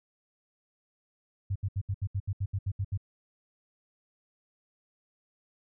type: tone bursts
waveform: sine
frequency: 98 Hz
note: G2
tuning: in tune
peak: -27 dBFS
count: 12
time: 1.5-2.976 s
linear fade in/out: 10 ms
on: 57 ms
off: 72 ms
effects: none